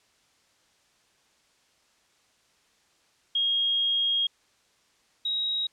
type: tone pair in turn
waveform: sine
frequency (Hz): 3260 / 3811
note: G#7 / A#7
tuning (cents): -33 / +38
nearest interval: minor third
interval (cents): 271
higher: second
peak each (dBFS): -22 / -25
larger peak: first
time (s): 3.35-4.27 / 5.25-5.67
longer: first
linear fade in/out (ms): 5
effects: white hiss -65 dBFS RMS until 5.72 s + low-pass 7000 Hz 12 dB/octave

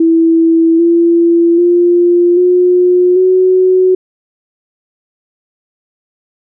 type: tone with pitch steps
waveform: sine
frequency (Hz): 328.9 / 338.9 / 349.3 / 359.9 / 370.9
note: E4 / E4 / F4 / F#4 / F#4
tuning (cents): -4 / +48 / 0 / -48 / +4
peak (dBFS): -5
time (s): 0-3.95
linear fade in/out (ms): 5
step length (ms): 790
effects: none

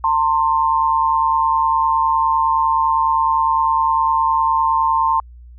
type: tone pair together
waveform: sine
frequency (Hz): 904 / 1053.8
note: A5 / C6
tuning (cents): +47 / +12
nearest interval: minor third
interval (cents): 265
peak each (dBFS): -16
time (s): 0.04-5.2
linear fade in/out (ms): 2
effects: added 60 Hz sine -37 dBFS peak until 5.58 s

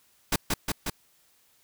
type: noise with echo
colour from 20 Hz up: pink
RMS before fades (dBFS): -24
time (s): 0.32-0.36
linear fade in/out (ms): 5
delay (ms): 180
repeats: 3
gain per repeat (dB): -2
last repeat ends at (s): 0.9
effects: white hiss -64 dBFS RMS until 1.63 s

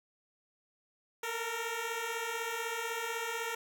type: beating tone pair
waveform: 10% pulse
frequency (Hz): 449.7 / 465.7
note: A4 / A#4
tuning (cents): +38 / -2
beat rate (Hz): 16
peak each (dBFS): -31 / -28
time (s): 1.23-3.55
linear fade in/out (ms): 5
effects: none

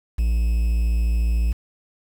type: tone with quantisation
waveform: triangle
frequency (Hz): 57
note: A#1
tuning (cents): -38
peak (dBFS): -15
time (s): 0.18-1.53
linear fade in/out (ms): 10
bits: 7
effects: none

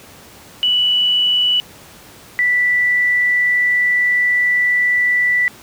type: tone pair in turn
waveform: sine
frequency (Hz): 2958 / 1969.1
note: F#7 / B6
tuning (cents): -1 / -6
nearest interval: perfect fifth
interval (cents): 705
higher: first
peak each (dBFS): -12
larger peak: neither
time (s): 0.63-1.6 / 2.39-5.48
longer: second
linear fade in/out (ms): 0
effects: pink hiss -41 dBFS RMS until 5.62 s + high-pass 80 Hz 12 dB/octave

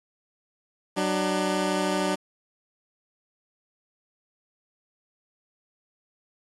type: tone pair together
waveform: 15% pulse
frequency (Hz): 188.42 / 299.1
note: F#3 / D4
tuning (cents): +32 / +32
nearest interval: minor sixth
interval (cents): 800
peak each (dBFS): -20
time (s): 0.96-2.16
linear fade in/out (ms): 20
effects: resampled to 24000 Hz + 8-bit

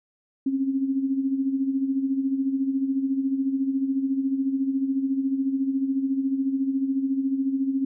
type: tone with tremolo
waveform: sine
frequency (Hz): 270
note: C#4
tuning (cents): -45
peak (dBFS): -19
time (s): 0.46-7.85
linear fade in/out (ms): 5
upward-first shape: sine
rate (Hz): 14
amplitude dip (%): 60
effects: none

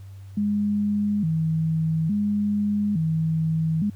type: tone with vibrato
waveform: sine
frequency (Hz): 181.7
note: F#3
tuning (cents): -31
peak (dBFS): -20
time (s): 0.37-3.9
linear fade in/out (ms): 5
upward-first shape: square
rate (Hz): 0.58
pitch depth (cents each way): 220
effects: added 97 Hz sine -38 dBFS peak until 3.95 s + pink hiss -59 dBFS RMS until 3.95 s

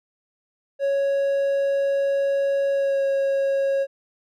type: tone with pitch glide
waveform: triangle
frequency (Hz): 554.4 to 548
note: C#5 to C#5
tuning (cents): 0 to -20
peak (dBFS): -17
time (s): 0.79-3.87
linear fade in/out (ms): 50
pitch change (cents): -20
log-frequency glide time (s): 2.72-3.04
effects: none

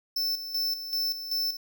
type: tone with tremolo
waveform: square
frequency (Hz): 5300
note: E8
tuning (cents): +9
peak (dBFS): -26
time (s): 0.16-1.57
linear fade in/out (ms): 5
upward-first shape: square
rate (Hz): 2.6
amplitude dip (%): 65
effects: none

